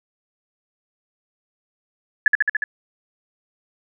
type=tone with echo; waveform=sine; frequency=1712 Hz; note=A6; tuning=48 cents flat; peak=-9 dBFS; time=2.26-2.28 s; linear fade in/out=2 ms; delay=72 ms; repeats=5; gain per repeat=-2 dB; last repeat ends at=2.64 s; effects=none